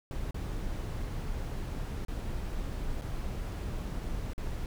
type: noise with dropouts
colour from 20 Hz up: brown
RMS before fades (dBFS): -35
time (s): 0.11-4.66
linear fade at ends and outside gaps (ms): 1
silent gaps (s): 0.309-0.344 / 2.05-2.082 / 3.013-3.019 / 4.334-4.379
effects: none